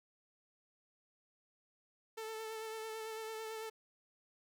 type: tone with vibrato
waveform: sawtooth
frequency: 441.4 Hz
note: A4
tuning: 5 cents sharp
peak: -38 dBFS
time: 2.17-3.7 s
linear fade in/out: 10 ms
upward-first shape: sine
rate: 9 Hz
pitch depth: 22 cents each way
effects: none